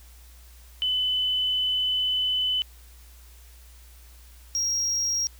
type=tone pair in turn; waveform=sine / triangle; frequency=3012 / 5616 Hz; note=F#7 / F8; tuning=+30 / +9 cents; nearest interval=major seventh; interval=1079 cents; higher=second; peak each=-22 dBFS; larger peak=neither; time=0.82-2.62 / 4.55-5.27 s; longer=first; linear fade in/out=0 ms; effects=added 60 Hz sine -47 dBFS peak until 5.39 s + white hiss -55 dBFS RMS until 5.39 s